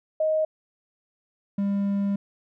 sine / triangle tone pair in turn, 626 / 199.81 Hz, D#5 / G3, +10 / +33 cents, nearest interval octave + minor sixth, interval 1977 cents, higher first, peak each -20 dBFS, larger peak neither, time 0.2-0.45 / 1.58-2.16 s, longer second, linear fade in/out 5 ms, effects none

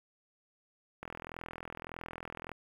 click train, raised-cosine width 0.5 ms, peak -26 dBFS, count 63, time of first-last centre 1.03-2.517 s, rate 41.7 Hz, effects 9-bit

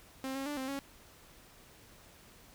sawtooth tone with pitch steps, 265 / 271.1 / 293 / 262.8 / 276.7 Hz, C4 / C#4 / D4 / C4 / C#4, +22 / -38 / -4 / +8 / -3 cents, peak -32 dBFS, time 0.24-0.79 s, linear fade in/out 0 ms, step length 110 ms, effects pink hiss -58 dBFS RMS until 2.54 s

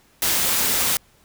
white noise with amplitude modulation, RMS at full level -19 dBFS, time 0.22-0.97 s, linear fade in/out 2 ms, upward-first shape sine, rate 169 Hz, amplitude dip 30%, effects pink hiss -57 dBFS RMS until 1.24 s

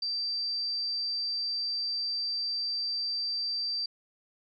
sine tone, 4679 Hz, D8, 7 cents flat, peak -29 dBFS, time 0.02-3.86 s, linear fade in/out 5 ms, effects none

